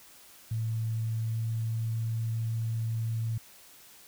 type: tone with pitch glide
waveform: sine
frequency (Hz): 112.5 to 113.22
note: A2 to A2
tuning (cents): +39 to +50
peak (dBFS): -28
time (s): 0.51-3.38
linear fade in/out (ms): 5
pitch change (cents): +11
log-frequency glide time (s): 0.92-2.28
effects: white hiss -54 dBFS RMS until 4.07 s